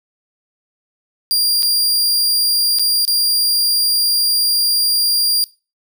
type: tone with dropouts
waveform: sawtooth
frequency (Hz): 4783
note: D8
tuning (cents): +31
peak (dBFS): -10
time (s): 1.31-5.44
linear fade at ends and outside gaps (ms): 0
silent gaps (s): 1.624-1.63 / 2.787-2.795 / 3.051-3.078
effects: noise-tail reverb RT60 0.3 s tail -21 dB re dry